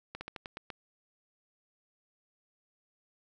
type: slowing click train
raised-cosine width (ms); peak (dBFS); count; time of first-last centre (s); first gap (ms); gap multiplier
0.3; -24; 7; 0.15-0.702; 60; 1.17
effects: none